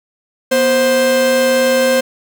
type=tone pair together; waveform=45% pulse; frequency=243.1 / 524.7 Hz; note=B3 / C5; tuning=-27 / +5 cents; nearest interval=octave + minor second; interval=1332 cents; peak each=-19 / -11 dBFS; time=0.51-2.01 s; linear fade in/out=10 ms; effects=none